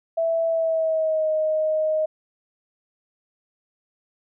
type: tone with pitch glide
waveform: sine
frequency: 659.3 to 623.7 Hz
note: E5 to D#5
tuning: 0 to +4 cents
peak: -19 dBFS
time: 0.17-2.06 s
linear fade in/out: 10 ms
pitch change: -96 cents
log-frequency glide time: 0.47-1.3 s
effects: none